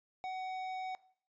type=tone with tanh clipping; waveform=sine; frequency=749 Hz; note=F#5; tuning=21 cents sharp; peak=-39 dBFS; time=0.24-0.95 s; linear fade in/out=0 ms; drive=12 dB; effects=noise-tail reverb RT60 0.5 s tail -18 dB re dry + resampled to 16000 Hz